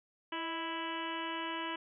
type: harmonic tone with a mistuned harmonic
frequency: 329.6 Hz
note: E4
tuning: in tune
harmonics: 1 / 2 / 3 / 4 / 5 / 6 / 7 / 8 / 9 / 10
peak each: -42 / -48 / -40 / -48 / -45 / -48 / -49 / -49 / -44 / -55 dBFS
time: 0.32-1.76 s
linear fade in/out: 5 ms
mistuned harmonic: 2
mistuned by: -55 cents
effects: none